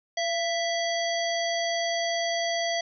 harmonic tone with a mistuned harmonic, 659.3 Hz, E5, in tune, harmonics 1 / 3 / 5 / 7 / 9, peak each -27 / -32 / -34 / -35 / -37 dBFS, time 0.17-2.81 s, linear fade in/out 5 ms, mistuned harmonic 1, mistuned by +52 cents, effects none

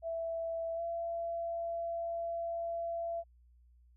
sine tone with pitch glide, 662 to 675.5 Hz, E5 to E5, +7 to +42 cents, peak -34 dBFS, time 0.02-3.24 s, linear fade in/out 50 ms, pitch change +35 cents, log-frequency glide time 0.75-0.81 s, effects added 60 Hz sine -60 dBFS peak until 3.96 s

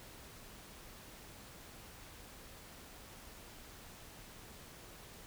silence, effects pink hiss -54 dBFS RMS until 5.26 s

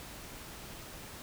silence, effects pink hiss -47 dBFS RMS until 1.22 s

